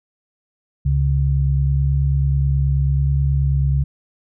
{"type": "tone pair together", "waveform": "sine", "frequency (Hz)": [69.3, 138.6], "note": ["C#2", "C#3"], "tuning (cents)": [0, 0], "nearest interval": "octave", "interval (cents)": 1200, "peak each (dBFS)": -17, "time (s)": [0.85, 3.84], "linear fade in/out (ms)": 10, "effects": []}